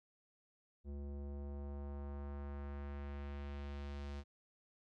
square tone with low-pass filter sweep, 71 Hz, C#2, 42 cents sharp, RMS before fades -45 dBFS, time 0.84-4.24 s, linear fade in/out 50 ms, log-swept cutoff 390 to 5300 Hz, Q 1, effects none

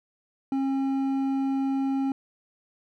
triangle tone with hard clipping, 270.3 Hz, C#4, 44 cents flat, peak -25 dBFS, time 0.52-2.12 s, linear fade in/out 2 ms, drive 10 dB, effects none

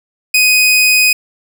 sawtooth tone, 2500 Hz, D#7, 8 cents sharp, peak -4 dBFS, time 0.34-1.13 s, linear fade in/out 5 ms, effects none

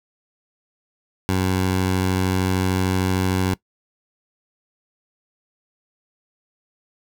15% pulse tone, 93.2 Hz, F#2, 13 cents sharp, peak -12 dBFS, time 1.29-3.54 s, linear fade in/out 0 ms, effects noise-tail reverb RT60 0.1 s tail -20 dB re dry

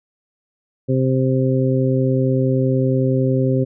harmonic tone, 130.81 Hz, C3, in tune, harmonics 1 / 2 / 3 / 4, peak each -17 / -20 / -22 / -23 dBFS, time 0.88-3.65 s, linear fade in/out 20 ms, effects none

